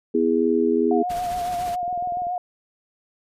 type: chord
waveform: sine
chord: E major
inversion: second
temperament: just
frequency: 247.2 / 329.6 / 412 Hz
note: B3 / E4 / G#4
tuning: +2 / 0 / -14 cents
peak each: -22 / -22 / -20 dBFS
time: 0.14-1.03 s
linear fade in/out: 10 ms
type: tone with vibrato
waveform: sine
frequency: 712 Hz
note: F5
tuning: 33 cents sharp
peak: -23 dBFS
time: 0.91-2.38 s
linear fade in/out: 2 ms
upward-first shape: triangle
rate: 7.2 Hz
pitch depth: 46 cents each way
type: noise with tremolo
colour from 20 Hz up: pink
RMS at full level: -36 dBFS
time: 1.09-1.76 s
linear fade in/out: 20 ms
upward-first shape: sine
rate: 14 Hz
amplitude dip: 35%
type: click train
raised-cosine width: 2 ms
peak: -30 dBFS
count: 10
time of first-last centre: 1.83-2.269 s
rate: 20.5 Hz
effects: resampled to 32000 Hz